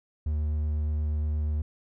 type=tone; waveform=triangle; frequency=75.7 Hz; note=D#2; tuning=47 cents flat; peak=-23 dBFS; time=0.26-1.62 s; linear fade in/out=5 ms; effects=none